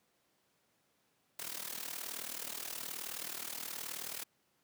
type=noise with amplitude modulation; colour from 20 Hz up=white; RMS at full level=-39 dBFS; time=1.39-4.24 s; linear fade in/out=5 ms; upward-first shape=sine; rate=38.9 Hz; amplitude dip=80%; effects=pink hiss -75 dBFS RMS until 4.63 s + high-pass 150 Hz 12 dB/octave